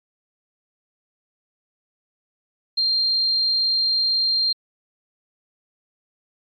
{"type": "tone", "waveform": "sine", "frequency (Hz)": 4186, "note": "C8", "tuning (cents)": 0, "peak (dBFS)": -17, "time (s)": [2.77, 4.53], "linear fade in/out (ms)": 10, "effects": ["MP3 48 kbps"]}